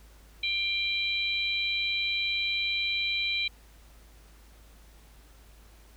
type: harmonic tone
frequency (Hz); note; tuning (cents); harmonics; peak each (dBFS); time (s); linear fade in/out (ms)
790; G5; +13; 3 / 4 / 5; -29 / -34 / -31; 0.43-3.48; 5
effects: added 53 Hz sine -52 dBFS peak until 5.96 s + pink hiss -59 dBFS RMS until 5.96 s